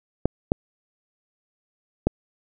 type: clicks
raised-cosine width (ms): 2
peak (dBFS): -5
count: 3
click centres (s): 0.256 / 0.519 / 2.07
effects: none